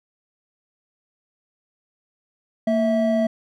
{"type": "tone pair together", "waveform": "triangle", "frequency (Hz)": [229.1, 652], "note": ["A#3", "E5"], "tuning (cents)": [-30, -19], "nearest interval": "octave + tritone", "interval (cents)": 1811, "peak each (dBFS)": -18, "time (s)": [2.67, 3.27], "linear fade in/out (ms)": 5, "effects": []}